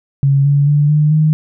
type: tone with pitch steps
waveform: sine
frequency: 138.59 / 142.49 / 146.49 / 150.61 / 154.84 Hz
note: C#3 / C#3 / D3 / D3 / D#3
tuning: 0 / +48 / -4 / +44 / -8 cents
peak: -8 dBFS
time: 0.23-1.33 s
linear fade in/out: 0 ms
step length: 220 ms
effects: none

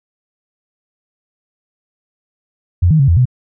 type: tone with pitch steps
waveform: sine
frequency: 88.1 / 157 / 136.7 / 84.8 / 125.8 Hz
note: F2 / D#3 / C#3 / E2 / B2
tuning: +16 / +16 / -24 / +50 / +32 cents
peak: -7 dBFS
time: 2.82-3.255 s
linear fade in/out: 10 ms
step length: 87 ms
effects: none

